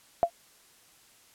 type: tone with exponential decay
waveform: sine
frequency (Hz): 684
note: F5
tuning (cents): -36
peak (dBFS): -14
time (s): 0.23-0.3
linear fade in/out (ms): 0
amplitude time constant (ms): 15
effects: white hiss -59 dBFS RMS until 1.34 s + low-pass 12000 Hz 12 dB/octave